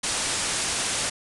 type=low-pass noise; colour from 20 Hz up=white; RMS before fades=-27 dBFS; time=0.03-1.1 s; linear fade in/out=10 ms; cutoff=10000 Hz; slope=96 dB/octave; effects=none